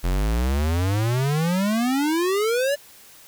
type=exponential sweep; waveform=square; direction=up; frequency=42.49 to 587.3 Hz; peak=-20 dBFS; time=0.03-2.76 s; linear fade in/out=20 ms; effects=white hiss -48 dBFS RMS until 3.27 s